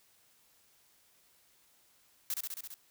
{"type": "noise with echo", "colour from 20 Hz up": "blue", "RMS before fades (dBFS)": -34, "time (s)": [2.3, 2.34], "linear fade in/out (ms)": 2, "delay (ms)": 67, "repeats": 6, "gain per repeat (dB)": -2, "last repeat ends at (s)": 2.742, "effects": ["white hiss -67 dBFS RMS until 2.9 s"]}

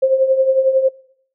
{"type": "tone with tremolo", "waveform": "sine", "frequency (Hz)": 529, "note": "C5", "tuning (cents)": 19, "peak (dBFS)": -8, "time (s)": [0.02, 0.89], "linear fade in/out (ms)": 10, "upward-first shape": "triangle", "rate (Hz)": 11, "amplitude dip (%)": 75, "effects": ["noise-tail reverb RT60 0.7 s tail -24 dB re dry"]}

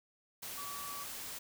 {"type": "tone in noise", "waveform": "sine", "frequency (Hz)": 1144, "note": "D6", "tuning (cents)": -46, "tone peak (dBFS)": -44, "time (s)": [0.57, 1.04], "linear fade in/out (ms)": 10, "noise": "white", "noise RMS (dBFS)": -44, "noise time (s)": [0.42, 1.39], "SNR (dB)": -3, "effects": []}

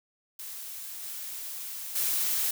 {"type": "noise with level steps", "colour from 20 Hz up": "blue", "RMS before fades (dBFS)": [-40, -38, -28], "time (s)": [0.39, 2.51], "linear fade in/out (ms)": 5, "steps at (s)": [1.02, 1.95], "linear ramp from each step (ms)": 10, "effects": []}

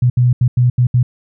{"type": "tone bursts at uneven times", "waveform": "sine", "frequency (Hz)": 123.47, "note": "B2", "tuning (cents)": 0, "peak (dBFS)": -8, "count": 6, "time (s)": [[0.02, 0.1], [0.17, 0.33], [0.41, 0.48], [0.57, 0.7], [0.78, 0.87], [0.94, 1.03]], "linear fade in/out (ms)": 5, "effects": []}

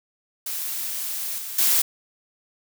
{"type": "noise with level steps", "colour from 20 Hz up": "blue", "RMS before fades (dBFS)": [-29, -33, -19], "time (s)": [0.46, 1.82], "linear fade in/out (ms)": 5, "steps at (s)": [1.38, 1.58], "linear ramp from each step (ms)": 5, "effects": []}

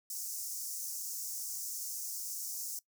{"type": "high-pass noise", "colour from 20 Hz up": "pink", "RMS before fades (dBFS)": -40, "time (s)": [0.1, 2.79], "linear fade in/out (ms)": 2, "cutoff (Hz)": 5500, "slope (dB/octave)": 48, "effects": ["noise-tail reverb RT60 0.1 s tail -20 dB re dry"]}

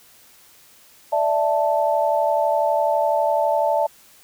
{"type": "chord", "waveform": "sine", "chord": "D suspended second", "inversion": "none", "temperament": "equal", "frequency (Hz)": [587.3, 659.3, 880], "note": ["D5", "E5", "A5"], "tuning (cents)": [0, 0, 0], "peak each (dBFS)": -21, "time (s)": [1.12, 3.87], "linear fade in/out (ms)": 10, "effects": ["white hiss -51 dBFS RMS until 4.23 s"]}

